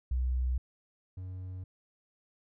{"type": "tone pair in turn", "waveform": ["sine", "triangle"], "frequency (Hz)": [62.9, 92.51], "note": ["B1", "F#2"], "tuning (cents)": [32, 0], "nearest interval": "perfect fifth", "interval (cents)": 668, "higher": "second", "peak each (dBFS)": [-27, -36], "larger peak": "first", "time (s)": [[0.11, 0.58], [1.17, 1.64]], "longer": "neither", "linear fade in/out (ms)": 5, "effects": []}